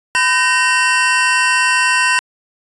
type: tone cluster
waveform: square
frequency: 1006 / 1534 / 1858 / 2708 Hz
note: B5 / G6 / A#6 / E7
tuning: +32 / -38 / -6 / +46 cents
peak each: -18 dBFS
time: 0.15-2.19 s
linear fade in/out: 0 ms
effects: resampled to 22050 Hz